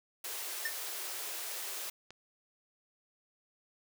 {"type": "high-pass noise", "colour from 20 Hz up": "white", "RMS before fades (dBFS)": -40, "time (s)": [0.24, 1.9], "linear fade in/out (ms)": 5, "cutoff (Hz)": 330, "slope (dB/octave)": 96}
{"type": "tone with exponential decay", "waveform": "square", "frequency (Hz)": 1799, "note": "A6", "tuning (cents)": 38, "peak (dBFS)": -30, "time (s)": [0.65, 0.75], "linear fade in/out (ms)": 5, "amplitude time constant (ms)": 21}
{"type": "click", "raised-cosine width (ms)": 0.2, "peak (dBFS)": -31, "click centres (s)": 2.106}
{"effects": []}